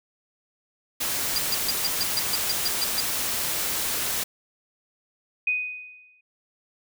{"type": "noise", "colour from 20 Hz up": "white", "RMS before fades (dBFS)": -27, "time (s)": [1, 4.24], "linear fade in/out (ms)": 10}
{"type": "tone bursts", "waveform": "sine", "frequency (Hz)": 4800, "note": "D8", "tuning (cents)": 37, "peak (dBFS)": -22, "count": 11, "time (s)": [1.36, 3.002], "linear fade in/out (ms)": 0, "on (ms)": 22, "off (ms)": 140}
{"type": "tone with exponential decay", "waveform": "sine", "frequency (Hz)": 2493, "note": "D#7", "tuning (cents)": 3, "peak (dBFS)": -19, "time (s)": [5.47, 6.21], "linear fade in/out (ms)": 5, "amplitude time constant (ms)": 160}
{"effects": []}